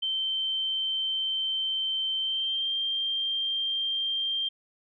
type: tone with pitch glide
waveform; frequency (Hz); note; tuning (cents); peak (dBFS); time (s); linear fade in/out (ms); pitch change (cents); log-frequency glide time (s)
sine; 3109 to 3176; G7 to G7; -15 to +22; -26; 0.02-4.49; 10; +37; 2.2-2.71
effects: none